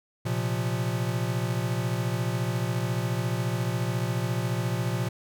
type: chord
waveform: square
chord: Bb suspended second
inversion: none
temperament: equal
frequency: 116.54 / 130.81 / 174.61 Hz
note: Bb2 / C3 / F3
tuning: 0 / 0 / 0 cents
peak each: -29 / -32 / -33 dBFS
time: 0.25-5.09 s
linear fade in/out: 10 ms
effects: none

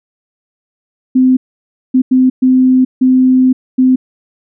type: tone bursts at uneven times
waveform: sine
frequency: 257.2 Hz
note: C4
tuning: 30 cents flat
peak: -5 dBFS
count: 6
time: 1.15-1.37 / 1.94-2.02 / 2.11-2.3 / 2.42-2.85 / 3.01-3.53 / 3.78-3.96 s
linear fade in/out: 10 ms
effects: none

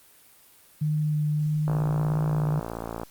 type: tone with vibrato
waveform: sine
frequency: 151.3 Hz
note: D#3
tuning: 48 cents flat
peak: -22 dBFS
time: 0.81-2.6 s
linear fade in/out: 10 ms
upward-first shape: sine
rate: 1.6 Hz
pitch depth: 12 cents each way
type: click train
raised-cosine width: 1 ms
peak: -18 dBFS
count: 78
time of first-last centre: 1.68-3.033 s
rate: 56.9 Hz
effects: white hiss -55 dBFS RMS until 3.1 s + Opus 32 kbps

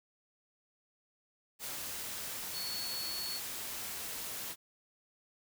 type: tone in noise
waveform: sine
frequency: 4406 Hz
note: C#8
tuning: 11 cents flat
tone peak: -38 dBFS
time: 2.52-3.41 s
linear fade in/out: 50 ms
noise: white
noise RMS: -41 dBFS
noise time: 1.59-4.56 s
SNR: 0 dB
effects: none

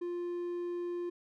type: tone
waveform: triangle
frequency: 350 Hz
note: F4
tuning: 4 cents sharp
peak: -32 dBFS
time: 0.01-1.1 s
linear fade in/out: 10 ms
effects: none

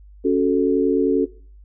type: chord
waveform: sine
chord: F# minor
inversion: second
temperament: equal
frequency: 277.2 / 370 / 440 Hz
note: C#4 / F#4 / A4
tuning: 0 / 0 / 0 cents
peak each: -19 dBFS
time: 0.24-1.26 s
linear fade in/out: 20 ms
effects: noise-tail reverb RT60 0.4 s tail -18 dB re dry + added 50 Hz sine -42 dBFS peak until 1.64 s

